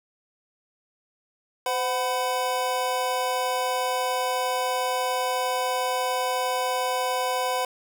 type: tone cluster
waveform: square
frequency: 512 / 743 / 1000 Hz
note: C5 / F#5 / B5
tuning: -38 / +7 / +21 cents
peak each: -29 dBFS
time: 1.66-7.65 s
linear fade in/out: 2 ms
effects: none